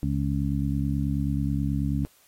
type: harmonic tone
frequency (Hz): 69.3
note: C#2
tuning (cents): 0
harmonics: 1 / 2 / 3 / 4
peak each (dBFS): -29 / -27 / -30 / -30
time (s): 0.03-2.05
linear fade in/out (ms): 0
effects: white hiss -60 dBFS RMS until 2.27 s + AAC 48 kbps